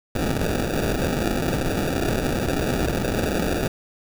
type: noise with sample-and-hold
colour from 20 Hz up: white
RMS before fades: -23 dBFS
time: 0.15-3.68 s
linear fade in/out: 5 ms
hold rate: 1050 Hz
effects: none